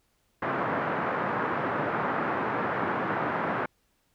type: band-pass noise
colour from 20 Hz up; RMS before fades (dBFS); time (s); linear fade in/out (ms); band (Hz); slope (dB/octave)
white; -29; 0.42-3.66; 5; 120 to 1500; 24
effects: pink hiss -71 dBFS RMS until 4.14 s